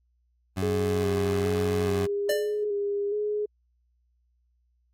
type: tone with pitch glide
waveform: 20% pulse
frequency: 94 to 92.81 Hz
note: F#2 to F#2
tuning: +28 to +6 cents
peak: -22 dBFS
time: 0.56-2.07 s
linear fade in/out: 20 ms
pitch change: -22 cents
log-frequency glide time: 0.88-0.94 s
type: tone with vibrato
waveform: sine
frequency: 412.1 Hz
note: G#4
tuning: 13 cents flat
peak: -25 dBFS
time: 0.62-3.46 s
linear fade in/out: 10 ms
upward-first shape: square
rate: 1.2 Hz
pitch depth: 29 cents each way
type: tone with exponential decay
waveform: square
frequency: 594 Hz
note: D5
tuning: 20 cents sharp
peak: -21 dBFS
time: 2.29-2.64 s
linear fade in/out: 5 ms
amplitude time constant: 75 ms
effects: added 60 Hz sine -66 dBFS peak until 4.93 s + AAC 48 kbps